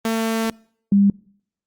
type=tone pair in turn; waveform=sawtooth / sine; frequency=224.8 / 199.97 Hz; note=A3 / G3; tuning=+37 / +35 cents; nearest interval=major second; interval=202 cents; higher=first; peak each=-15 / -11 dBFS; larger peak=second; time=0.05-0.5 / 0.92-1.1 s; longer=first; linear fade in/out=2 ms; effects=noise-tail reverb RT60 0.6 s tail -25 dB re dry + Opus 32 kbps